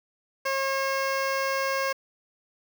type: tone with notch filter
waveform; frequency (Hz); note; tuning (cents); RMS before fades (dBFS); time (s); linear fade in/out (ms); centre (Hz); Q
15% pulse; 540; C#5; -45; -27; 0.45-1.93; 10; 11000; 0.97
effects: 8-bit